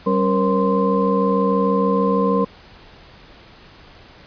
sine tone cluster, 193.4 / 274.4 / 470.6 / 537 / 1041 Hz, G3 / C#4 / A#4 / C5 / C6, -23 / -17 / +16 / +45 / -9 cents, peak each -19 / -25 / -19 / -26 / -22 dBFS, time 0.06-2.45 s, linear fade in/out 10 ms, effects pink hiss -45 dBFS RMS until 4.26 s + resampled to 11025 Hz

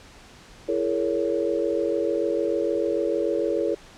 sine chord, A# half-diminished seventh, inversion second, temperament just, 335.6 / 419.5 / 466.2 / 559.4 Hz, E4 / G#4 / A#4 / C#5, +31 / +17 / 0 / +16 cents, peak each -27 dBFS, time 0.68-3.75 s, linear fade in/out 10 ms, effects pink hiss -48 dBFS RMS until 3.97 s + low-pass 7000 Hz 12 dB/octave

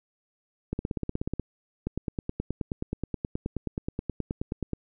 two click trains, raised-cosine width 3 ms, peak -16 / -16 dBFS, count 12 / 28, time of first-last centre 0.73-1.397 / 1.87-4.733 s, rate 16.5 / 9.43 Hz, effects none

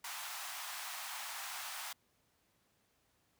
pink high-pass noise, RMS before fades -44 dBFS, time 0.04-1.93 s, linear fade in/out 5 ms, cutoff 740 Hz, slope 48 dB/octave, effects pink hiss -75 dBFS RMS until 3.39 s + high-pass 60 Hz 12 dB/octave

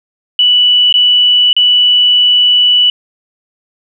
sine tone with dropouts, 2960 Hz, F#7, in tune, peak -5 dBFS, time 0.39-2.9 s, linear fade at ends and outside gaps 2 ms, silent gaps 0.926-0.94 / 1.53-1.565 s, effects none

